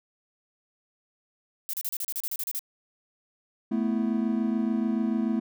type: noise bursts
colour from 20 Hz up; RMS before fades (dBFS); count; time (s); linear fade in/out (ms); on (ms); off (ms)
violet; -31; 12; 1.69-2.592; 0; 44; 34
type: chord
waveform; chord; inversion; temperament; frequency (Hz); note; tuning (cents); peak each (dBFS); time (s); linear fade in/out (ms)
triangle; A suspended second; none; equal; 220 / 246.9 / 329.6; A3 / B3 / E4; 0 / 0 / 0; -24 / -27 / -30; 3.71-5.4; 10
effects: none